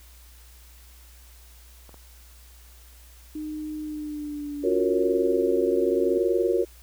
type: clicks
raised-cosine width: 1 ms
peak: -33 dBFS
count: 2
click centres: 1.893 / 1.943 s
type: tone with pitch glide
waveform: sine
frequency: 306.2 to 274.4 Hz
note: D#4 to C#4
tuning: -28 to -17 cents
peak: -30 dBFS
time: 3.35-6.18 s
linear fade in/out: 5 ms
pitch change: -189 cents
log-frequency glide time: 3.8-5.33 s
type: chord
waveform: sine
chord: Gb major seventh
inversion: third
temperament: equal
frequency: 349.2 / 370 / 466.2 / 554.4 Hz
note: F4 / Gb4 / Bb4 / Db5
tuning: 0 / 0 / 0 / 0 cents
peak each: -26 / -24 / -25 / -29 dBFS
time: 4.63-6.65 s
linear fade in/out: 20 ms
effects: added 60 Hz sine -48 dBFS peak until 6.82 s + white hiss -54 dBFS RMS until 6.82 s